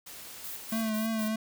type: noise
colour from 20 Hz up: white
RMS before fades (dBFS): -45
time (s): 0.06-0.9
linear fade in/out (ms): 10
type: noise with tremolo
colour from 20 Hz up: violet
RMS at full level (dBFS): -40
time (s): 0.44-1.28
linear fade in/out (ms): 2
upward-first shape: square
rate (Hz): 4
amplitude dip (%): 70
type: tone with vibrato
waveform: square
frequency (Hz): 220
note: A3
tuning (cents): 0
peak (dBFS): -29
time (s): 0.72-1.36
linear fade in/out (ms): 5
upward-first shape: triangle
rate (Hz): 3.3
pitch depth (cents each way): 44
effects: none